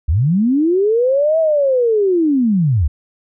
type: linear two-way sweep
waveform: sine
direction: up then down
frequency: 63.7 to 655 to 63.7 Hz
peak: -11 dBFS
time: 0.08-2.88 s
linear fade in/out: 10 ms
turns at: 1.39 s
effects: none